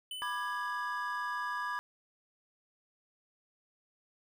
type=tone with exponential decay; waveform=square; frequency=3010 Hz; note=F#7; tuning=29 cents sharp; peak=-38 dBFS; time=0.11-1.26 s; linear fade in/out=2 ms; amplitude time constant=250 ms
type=chord; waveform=triangle; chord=G# diminished; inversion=first; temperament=equal with one note detuned; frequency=987.8 / 1189.7 / 1661.2 Hz; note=B5 / D6 / G#6; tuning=0 / +22 / 0 cents; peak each=-36 / -37 / -36 dBFS; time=0.22-1.79 s; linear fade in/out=0 ms
effects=none